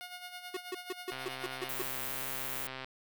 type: tone with tremolo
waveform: 10% pulse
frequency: 719 Hz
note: F#5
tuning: 50 cents flat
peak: -33 dBFS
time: 0.01-1.69 s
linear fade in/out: 0 ms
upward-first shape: sine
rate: 9.3 Hz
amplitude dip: 60%
type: tone bursts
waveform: square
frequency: 370 Hz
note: F#4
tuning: in tune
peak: -35 dBFS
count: 8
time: 0.54-1.822 s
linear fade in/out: 5 ms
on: 29 ms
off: 150 ms
type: click train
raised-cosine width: 0.3 ms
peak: -25 dBFS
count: 227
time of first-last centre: 1.12-2.845 s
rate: 131 Hz
type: noise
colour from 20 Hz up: violet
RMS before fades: -39 dBFS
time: 1.69-2.67 s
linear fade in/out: 2 ms
effects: none